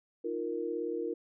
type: chord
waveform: sine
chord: Eb suspended second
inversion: none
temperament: equal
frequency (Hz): 311.1 / 349.2 / 466.2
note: Eb4 / F4 / Bb4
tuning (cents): 0 / 0 / 0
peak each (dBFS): -39 / -36 / -35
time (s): 0.24-1.14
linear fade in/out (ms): 10
effects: none